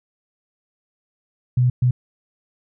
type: tone bursts at uneven times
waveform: sine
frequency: 124.7 Hz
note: B2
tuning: 17 cents sharp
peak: -13 dBFS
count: 2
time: 1.57-1.7 / 1.82-1.91 s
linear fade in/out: 5 ms
effects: none